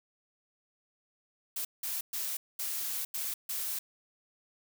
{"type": "noise bursts at uneven times", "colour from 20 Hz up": "blue", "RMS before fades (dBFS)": -35, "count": 6, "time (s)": [[1.56, 1.65], [1.83, 2.01], [2.13, 2.37], [2.59, 3.05], [3.14, 3.34], [3.49, 3.79]], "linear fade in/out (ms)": 5, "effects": []}